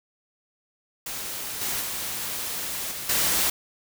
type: noise with level steps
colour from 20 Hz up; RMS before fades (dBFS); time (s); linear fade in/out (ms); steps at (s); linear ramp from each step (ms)
white; -33 / -28 / -31 / -34 / -23; 1.06-3.5; 5; 1.61 / 1.81 / 2.91 / 3.09; 5
effects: none